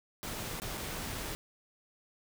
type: noise with dropouts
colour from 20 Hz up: pink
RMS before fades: -39 dBFS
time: 0.23-1.35 s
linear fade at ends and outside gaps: 0 ms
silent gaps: 0.6-0.619 / 0.773-0.777 s
effects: none